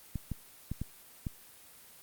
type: clicks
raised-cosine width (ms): 5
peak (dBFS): -22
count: 5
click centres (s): 0.157 / 0.317 / 0.716 / 0.816 / 1.268
effects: white hiss -55 dBFS RMS until 2.02 s + Opus 24 kbps